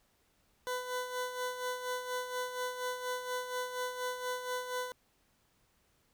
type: tone with tremolo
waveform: 20% pulse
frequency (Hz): 500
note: B4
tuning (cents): +21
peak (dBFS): -28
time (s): 0.67-4.92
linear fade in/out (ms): 0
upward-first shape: sine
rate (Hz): 4.2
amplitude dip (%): 60
effects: pink hiss -72 dBFS RMS until 6.13 s